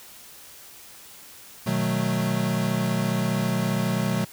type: chord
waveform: square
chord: B dominant seventh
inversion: none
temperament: equal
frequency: 123.47 / 155.56 / 185 / 220 Hz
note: B2 / D#3 / F#3 / A3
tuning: 0 / 0 / 0 / 0 cents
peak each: -29 / -31 / -27 / -29 dBFS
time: 1.66-4.25 s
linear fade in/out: 10 ms
effects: white hiss -46 dBFS RMS until 4.32 s